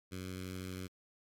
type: tone with notch filter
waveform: 10% pulse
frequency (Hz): 92.5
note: F#2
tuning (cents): 0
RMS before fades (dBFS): -43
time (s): 0.11-0.88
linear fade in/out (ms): 20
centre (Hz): 740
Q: 0.55
effects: AAC 48 kbps